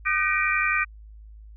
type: tone cluster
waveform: sine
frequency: 1220 / 1524 / 1894 / 2326 / 2417 Hz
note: D#6 / G6 / A#6 / D7 / D7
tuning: -34 / -49 / +27 / -17 / +49 cents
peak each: -27 dBFS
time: 0.05-0.85 s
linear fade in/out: 20 ms
effects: added 53 Hz sine -42 dBFS peak until 1.56 s